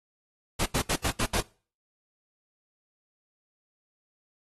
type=noise bursts at uneven times; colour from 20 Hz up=pink; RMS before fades=-27 dBFS; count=6; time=0.59-0.66 / 0.74-0.82 / 0.89-0.96 / 1.04-1.11 / 1.19-1.26 / 1.33-1.41 s; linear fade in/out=10 ms; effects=noise-tail reverb RT60 0.4 s tail -23 dB re dry + AAC 32 kbps